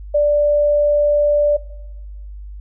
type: tone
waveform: sine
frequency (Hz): 587.3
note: D5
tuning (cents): 0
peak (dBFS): -11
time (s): 0.14-1.57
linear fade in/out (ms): 10
effects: noise-tail reverb RT60 1.0 s tail -19 dB re dry + added 50 Hz sine -30 dBFS peak until 2.6 s